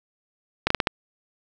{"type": "slowing click train", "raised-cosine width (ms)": 0.3, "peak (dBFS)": -3, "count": 5, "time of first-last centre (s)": [0.67, 0.872], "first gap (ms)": 34, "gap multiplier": 1.27, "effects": []}